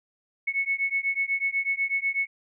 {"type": "beating tone pair", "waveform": "sine", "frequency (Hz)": [2200, 2208.1], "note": ["C#7", "C#7"], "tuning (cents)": [-14, -7], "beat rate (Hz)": 8.1, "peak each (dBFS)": -27, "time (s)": [0.47, 2.27], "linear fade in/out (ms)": 10, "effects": []}